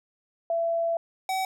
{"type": "tone pair in turn", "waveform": ["sine", "square"], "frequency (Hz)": [670, 759.3], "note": ["E5", "F#5"], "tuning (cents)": [28, 45], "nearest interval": "major second", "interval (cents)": 217, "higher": "second", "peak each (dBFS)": [-23, -26], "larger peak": "first", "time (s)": [[0.5, 0.97], [1.29, 1.45]], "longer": "first", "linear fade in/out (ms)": 2, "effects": []}